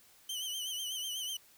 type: tone with vibrato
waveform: sawtooth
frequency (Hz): 3050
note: G7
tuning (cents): -48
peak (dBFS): -33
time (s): 0.29-1.37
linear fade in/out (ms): 5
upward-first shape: sine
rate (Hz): 8.1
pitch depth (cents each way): 69
effects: white hiss -62 dBFS RMS until 1.57 s